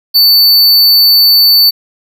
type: tone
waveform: square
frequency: 4500 Hz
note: C#8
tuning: 25 cents sharp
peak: -4 dBFS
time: 0.14-1.71 s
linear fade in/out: 20 ms
effects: none